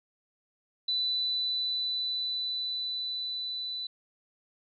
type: tone with level ramp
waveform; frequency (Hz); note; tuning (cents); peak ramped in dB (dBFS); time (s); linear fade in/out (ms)
sine; 3986; B7; +15; -26 to -33; 0.88-3.87; 5
effects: none